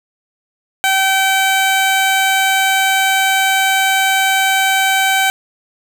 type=tone; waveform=15% pulse; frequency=770 Hz; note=G5; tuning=31 cents flat; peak=-5 dBFS; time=0.84-5.3 s; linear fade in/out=0 ms; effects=none